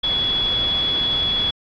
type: tone in noise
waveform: sine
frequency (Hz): 3378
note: G#7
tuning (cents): +29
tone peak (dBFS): -18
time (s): 0.03-1.51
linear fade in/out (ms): 10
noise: pink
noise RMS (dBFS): -29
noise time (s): 0.03-1.51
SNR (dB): +8
effects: resampled to 11025 Hz